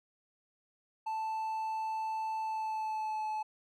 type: tone with pitch glide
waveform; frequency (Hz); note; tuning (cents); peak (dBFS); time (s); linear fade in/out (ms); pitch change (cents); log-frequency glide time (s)
triangle; 880 to 862.4; A5 to A5; 0 to -35; -31; 1.06-3.43; 10; -35; 2.41-3.28
effects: none